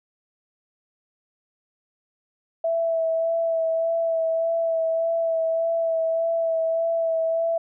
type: tone with vibrato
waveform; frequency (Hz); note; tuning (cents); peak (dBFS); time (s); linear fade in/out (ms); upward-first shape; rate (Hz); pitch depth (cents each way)
sine; 658; E5; -3; -20; 2.64-7.58; 5; sine; 1.7; 19
effects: none